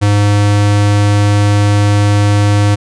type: tone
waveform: square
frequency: 102.7 Hz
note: G#2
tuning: 19 cents flat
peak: -8 dBFS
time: 0.01-2.76 s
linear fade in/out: 20 ms
effects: resampled to 22050 Hz